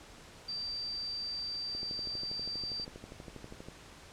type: tone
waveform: sine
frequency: 4671 Hz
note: D8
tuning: 10 cents flat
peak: -35 dBFS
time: 0.48-2.85 s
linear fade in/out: 10 ms
type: click train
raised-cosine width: 2 ms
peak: -32 dBFS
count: 25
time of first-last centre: 1.75-3.685 s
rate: 12.4 Hz
effects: pink hiss -53 dBFS RMS until 4.12 s + low-pass 8000 Hz 12 dB/octave